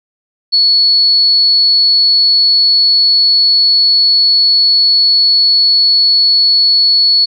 sine tone, 4400 Hz, C#8, 14 cents flat, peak -6 dBFS, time 0.52-7.26 s, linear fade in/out 20 ms, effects none

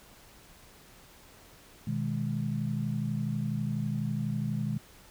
sine chord, G# minor, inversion first, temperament equal, 123.47 / 155.56 / 207.7 Hz, B2 / D#3 / G#3, 0 / 0 / 0 cents, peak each -33 / -33 / -33 dBFS, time 1.87-4.78 s, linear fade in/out 5 ms, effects pink hiss -55 dBFS RMS until 5.1 s

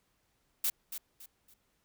blue noise with echo, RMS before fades -30 dBFS, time 0.64-0.7 s, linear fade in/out 5 ms, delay 280 ms, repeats 3, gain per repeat -10 dB, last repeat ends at 1.54 s, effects pink hiss -75 dBFS RMS until 1.84 s

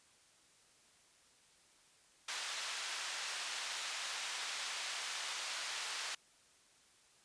white band-pass noise, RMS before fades -42 dBFS, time 2.28-6.15 s, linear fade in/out 5 ms, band 910 to 5100 Hz, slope 12 dB/octave, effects white hiss -67 dBFS RMS until 7.24 s + resampled to 22050 Hz

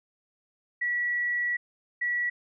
sine tone bursts at uneven times, 1938 Hz, B6, 33 cents flat, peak -25 dBFS, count 2, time 0.81-1.57 / 2.01-2.3 s, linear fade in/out 10 ms, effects none

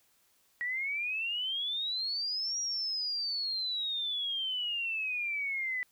sine exponential two-way sweep, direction up then down, 1909 to 5730 to 1977 Hz, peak -31 dBFS, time 0.61-5.83 s, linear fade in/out 0 ms, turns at 2.59 s, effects white hiss -69 dBFS RMS until 5.91 s

